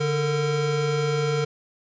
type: tone pair together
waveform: square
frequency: 145.62 / 457 Hz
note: D3 / A#4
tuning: -14 / -34 cents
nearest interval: octave + minor sixth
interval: 1980 cents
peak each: -25 dBFS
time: 0-1.45 s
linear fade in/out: 10 ms
effects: resampled to 16000 Hz + 10-bit